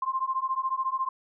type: beating tone pair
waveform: sine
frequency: 1046.5 / 1060.5 Hz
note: C6 / C6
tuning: 0 / +23 cents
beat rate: 14 Hz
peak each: -29 dBFS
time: 0.02-1.09 s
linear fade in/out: 5 ms
effects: none